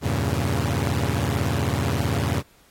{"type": "chord", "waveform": "sawtooth", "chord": "E diminished seventh", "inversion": "none", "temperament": "equal", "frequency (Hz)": [82.41, 98, 116.54, 138.59], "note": ["E2", "G2", "Bb2", "Db3"], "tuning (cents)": [0, 0, 0, 0], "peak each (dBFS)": -23, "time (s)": [0.01, 2.43], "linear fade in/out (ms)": 50, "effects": ["pink hiss -57 dBFS RMS until 2.7 s", "AAC 48 kbps"]}